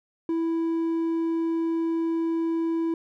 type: tone with hard clipping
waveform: sine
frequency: 329.6 Hz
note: E4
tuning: in tune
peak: -24 dBFS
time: 0.29-2.94 s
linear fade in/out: 2 ms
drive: 3 dB
effects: none